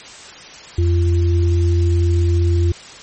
sine tone pair together, 86.1 / 344.4 Hz, F2 / F4, -24 / -24 cents, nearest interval 2 octaves, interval 2400 cents, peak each -12 / -22 dBFS, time 0.78-2.72 s, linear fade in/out 5 ms, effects white hiss -37 dBFS RMS until 3.02 s + MP3 32 kbps

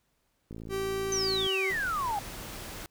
click train, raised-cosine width 3 ms, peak -29 dBFS, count 54, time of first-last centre 0.51-1.465 s, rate 55.5 Hz
45% pulse tone with pitch glide, 388.2 to 383.3 Hz, G4 to G4, -17 to -39 cents, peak -30 dBFS, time 0.69-1.74 s, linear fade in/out 50 ms, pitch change -22 cents, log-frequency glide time 1.11-1.22 s
sine exponential sweep, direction down, 6272 to 784 Hz, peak -28 dBFS, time 1.12-2.19 s, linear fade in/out 2 ms
pink noise, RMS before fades -41 dBFS, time 1.7-2.86 s, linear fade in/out 0 ms
effects pink hiss -74 dBFS RMS until 2.9 s

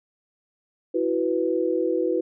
sine chord, E suspended second, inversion none, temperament equal, 329.6 / 370 / 493.9 Hz, E4 / F#4 / B4, 0 / 0 / 0 cents, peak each -25 dBFS, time 0.94-2.21 s, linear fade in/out 10 ms, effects none

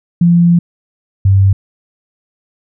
sine tone pair in turn, 172.1 / 97.23 Hz, F3 / G2, -25 / -14 cents, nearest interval minor seventh, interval 989 cents, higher first, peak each -5 dBFS, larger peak neither, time 0.21-0.59 / 1.25-1.53 s, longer first, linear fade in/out 5 ms, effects none

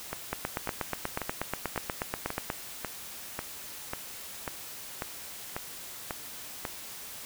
two click trains, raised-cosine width 0.5 ms, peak -14 / -17 dBFS, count 19 / 13, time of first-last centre 0.33-2.501 / 0.13-6.652 s, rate 8.29 / 1.84 Hz, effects white hiss -43 dBFS RMS until 7.25 s

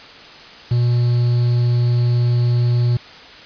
triangle tone with quantisation, 120.8 Hz, B2, 38 cents flat, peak -11 dBFS, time 0.71-2.97 s, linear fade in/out 5 ms, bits 6, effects white hiss -39 dBFS RMS until 3.45 s + resampled to 11025 Hz

